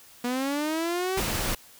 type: linear sweep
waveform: sawtooth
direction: up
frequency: 240 to 389 Hz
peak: -22 dBFS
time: 0.24-1.2 s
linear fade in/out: 5 ms
type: noise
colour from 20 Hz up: pink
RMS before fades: -28 dBFS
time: 1.17-1.55 s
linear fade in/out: 5 ms
effects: white hiss -52 dBFS RMS until 1.79 s